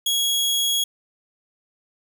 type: tone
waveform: sawtooth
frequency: 3322 Hz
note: G#7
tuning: in tune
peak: -16 dBFS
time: 0.06-0.84 s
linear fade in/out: 5 ms
effects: none